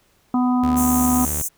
harmonic tone, 249.5 Hz, B3, 18 cents sharp, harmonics 1 / 3 / 4 / 5, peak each -16 / -26 / -28 / -30 dBFS, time 0.34-1.25 s, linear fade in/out 2 ms
sawtooth tone, 74.8 Hz, D2, 32 cents sharp, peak -22 dBFS, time 0.63-1.42 s, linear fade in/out 5 ms
pink high-pass noise, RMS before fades -25 dBFS, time 0.76-1.49 s, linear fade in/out 20 ms, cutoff 6100 Hz, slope 96 dB/octave
effects pink hiss -60 dBFS RMS until 1.57 s

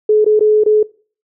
sine tone with dropouts, 426.7 Hz, G#4, 47 cents sharp, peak -7 dBFS, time 0.09-0.83 s, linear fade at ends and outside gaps 5 ms, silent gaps 0.246-0.262 / 0.394-0.407 / 0.638-0.661 s, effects noise-tail reverb RT60 0.4 s tail -21 dB re dry

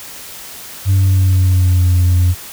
sine tone with pitch glide, 96 to 89.06 Hz, G2 to F2, -36 to +34 cents, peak -6 dBFS, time 0.85-2.35 s, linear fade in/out 50 ms, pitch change -130 cents, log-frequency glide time 0.97-1.91 s, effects tanh soft clip ceiling -7 dBFS + white hiss -32 dBFS RMS until 2.52 s

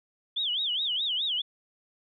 sine tone with vibrato, 3322 Hz, G#7, in tune, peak -26 dBFS, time 0.36-1.42 s, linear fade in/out 10 ms, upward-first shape sine, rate 4.8 Hz, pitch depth 240 cents each way, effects none

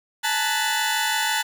25% pulse tone cluster, 856 / 902 / 1483 / 1987 / 3500 Hz, A5 / A5 / F#6 / B6 / A7, -48 / +43 / +4 / +10 / -10 cents, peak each -23 / -24 / -23 / -26 / -25 dBFS, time 0.23-1.43 s, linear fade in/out 20 ms, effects none

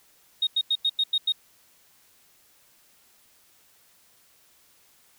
sine tone bursts, 3729 Hz, A#7, in tune, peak -19 dBFS, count 7, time 0.42-1.322 s, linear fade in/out 5 ms, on 50 ms, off 92 ms, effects tanh soft clip ceiling -15 dBFS + white hiss -60 dBFS RMS until 5.18 s

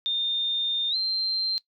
sine tone with pitch glide, 3630 to 4146 Hz, A#7 to C8, -47 to -17 cents, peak -23 dBFS, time 0.06-1.58 s, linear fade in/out 0 ms, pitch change +230 cents, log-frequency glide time 0.9-0.96 s, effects noise-tail reverb RT60 0.1 s tail -19 dB re dry

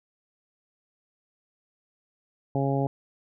harmonic tone, 137.6 Hz, C#3, 12 cents flat, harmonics 1 / 2 / 3 / 4 / 5 / 6, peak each -26 / -29 / -31 / -32 / -33 / -34 dBFS, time 2.55-2.87 s, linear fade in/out 2 ms, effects none

